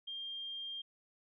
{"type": "tone", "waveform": "sine", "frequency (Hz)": 3200, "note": "G7", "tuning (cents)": 35, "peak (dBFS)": -40, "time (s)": [0.07, 0.82], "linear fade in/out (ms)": 10, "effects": []}